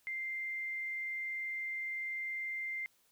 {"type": "tone", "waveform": "sine", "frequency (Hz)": 2093, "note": "C7", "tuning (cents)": 0, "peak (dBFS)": -36, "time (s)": [0.07, 2.86], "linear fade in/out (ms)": 0, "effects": ["white hiss -71 dBFS RMS until 3.11 s"]}